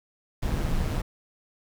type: noise with amplitude modulation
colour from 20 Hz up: brown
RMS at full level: -24 dBFS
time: 0.42-1.02 s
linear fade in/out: 10 ms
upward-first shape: sine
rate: 152 Hz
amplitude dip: 50%
effects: none